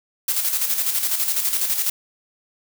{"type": "noise with tremolo", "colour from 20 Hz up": "blue", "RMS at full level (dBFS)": -20, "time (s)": [0.28, 1.9], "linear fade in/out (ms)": 5, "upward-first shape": "square", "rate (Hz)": 12, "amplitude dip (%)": 50, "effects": []}